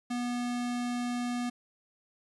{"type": "tone", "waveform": "square", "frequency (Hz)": 243.4, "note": "B3", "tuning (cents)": -25, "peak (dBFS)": -31, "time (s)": [0.1, 1.5], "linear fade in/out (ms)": 10, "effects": ["resampled to 24000 Hz", "10-bit"]}